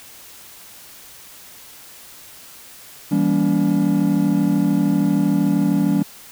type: chord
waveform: triangle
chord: E diminished seventh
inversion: none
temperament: just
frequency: 164.81 / 197.78 / 237.3 / 284.8 Hz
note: E3 / G3 / Bb3 / Db4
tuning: 0 / +16 / +31 / +47 cents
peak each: -20 / -17 / -22 / -17 dBFS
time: 3.11-6.03 s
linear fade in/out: 10 ms
effects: white hiss -42 dBFS RMS until 6.31 s